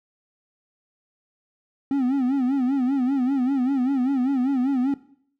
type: tone with vibrato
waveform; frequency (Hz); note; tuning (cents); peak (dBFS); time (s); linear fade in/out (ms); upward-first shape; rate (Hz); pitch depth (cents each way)
triangle; 263.2; C4; +10; -17; 1.91-4.94; 2; sine; 5.1; 120
effects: noise-tail reverb RT60 0.6 s tail -17 dB re dry